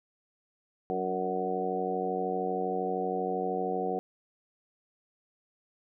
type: harmonic tone with a mistuned harmonic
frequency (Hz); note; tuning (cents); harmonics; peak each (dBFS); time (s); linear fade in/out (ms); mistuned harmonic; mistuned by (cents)
92.8; F#2; +6; 2 / 3 / 4 / 5 / 6 / 7 / 8; -38 / -40 / -36 / -33 / -41 / -41 / -33; 0.9-3.99; 0; 3; +39
effects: none